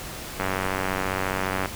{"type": "click train", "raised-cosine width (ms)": 0.5, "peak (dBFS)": -10, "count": 120, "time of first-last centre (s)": [0.4, 1.658], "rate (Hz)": 94.6, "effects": ["pink hiss -36 dBFS RMS until 1.75 s"]}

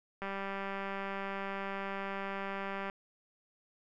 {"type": "click train", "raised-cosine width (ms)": 0.5, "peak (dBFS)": -24, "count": 526, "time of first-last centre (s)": [0.22, 2.899], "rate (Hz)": 196, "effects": []}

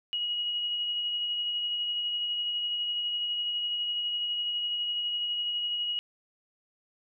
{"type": "tone with tremolo", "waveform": "sine", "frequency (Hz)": 2900, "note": "F#7", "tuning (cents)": -35, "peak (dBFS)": -27, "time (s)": [0.13, 5.99], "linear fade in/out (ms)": 0, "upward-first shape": "sine", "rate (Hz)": 12, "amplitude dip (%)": 25, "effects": []}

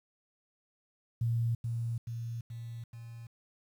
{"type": "tone with echo", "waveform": "sine", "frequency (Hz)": 116.4, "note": "A#2", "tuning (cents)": -2, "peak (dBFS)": -27, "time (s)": [1.21, 1.55], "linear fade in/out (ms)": 5, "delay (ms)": 430, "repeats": 4, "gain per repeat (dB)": -4, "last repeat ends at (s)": 3.27, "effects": ["10-bit"]}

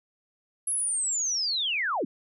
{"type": "linear sweep", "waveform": "sine", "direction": "down", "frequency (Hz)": [10930, 194], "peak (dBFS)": -25, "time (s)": [0.67, 2.05], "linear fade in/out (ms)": 5, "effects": []}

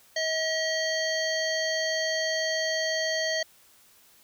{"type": "harmonic tone", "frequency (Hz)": 638, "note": "D#5", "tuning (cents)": 43, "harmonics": [1, 3, 5, 7, 9, 10], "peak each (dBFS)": [-29, -30, -36, -32, -43, -38], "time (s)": [0.16, 3.43], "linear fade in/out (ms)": 5, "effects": ["white hiss -58 dBFS RMS until 4.23 s"]}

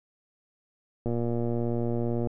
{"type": "click train", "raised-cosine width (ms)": 2, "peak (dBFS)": -17, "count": 144, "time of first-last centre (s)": [1.06, 2.272], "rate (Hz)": 118, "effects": []}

